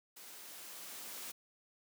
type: noise with level ramp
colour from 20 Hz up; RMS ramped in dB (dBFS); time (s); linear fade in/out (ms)
white; -53 to -45; 0.16-1.32; 10
effects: high-pass 200 Hz 12 dB/octave